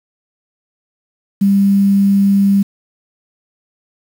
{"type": "tone with quantisation", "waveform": "sine", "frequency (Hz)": 198.3, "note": "G3", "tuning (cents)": 20, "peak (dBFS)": -8, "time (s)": [1.41, 2.63], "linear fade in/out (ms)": 10, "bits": 6, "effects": []}